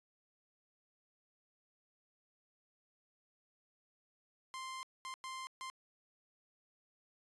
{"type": "tone bursts at uneven times", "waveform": "sawtooth", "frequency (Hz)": 1047, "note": "C6", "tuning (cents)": 1, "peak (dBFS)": -39, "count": 4, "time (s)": [[4.54, 4.83], [5.05, 5.14], [5.24, 5.47], [5.61, 5.7]], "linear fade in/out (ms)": 0, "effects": ["resampled to 24000 Hz"]}